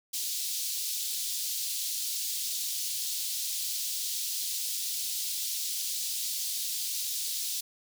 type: high-pass noise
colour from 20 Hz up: pink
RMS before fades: -33 dBFS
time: 0.13-7.61 s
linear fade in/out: 10 ms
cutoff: 3800 Hz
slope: 24 dB/octave
effects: none